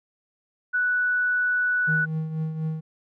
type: tone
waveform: sine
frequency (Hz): 1480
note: F#6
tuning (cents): 0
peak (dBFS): -20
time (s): 0.73-2.06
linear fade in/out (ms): 20
type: tone with tremolo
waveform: triangle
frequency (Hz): 158.2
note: D#3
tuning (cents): +29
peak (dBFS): -21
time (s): 1.87-2.81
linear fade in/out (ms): 20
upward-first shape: triangle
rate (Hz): 4.1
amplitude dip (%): 60
effects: none